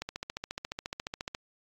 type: click train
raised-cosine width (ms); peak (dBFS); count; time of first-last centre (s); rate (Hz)
0.2; -18; 20; 0.02-1.349; 14.3
effects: AAC 48 kbps